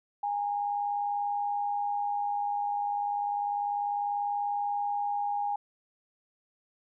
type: tone pair together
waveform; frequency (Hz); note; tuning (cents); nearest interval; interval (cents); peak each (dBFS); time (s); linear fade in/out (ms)
sine; 819 / 919.3; G#5 / A#5; -24 / -24; major second; 200; -28 / -39; 0.23-5.56; 5
effects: none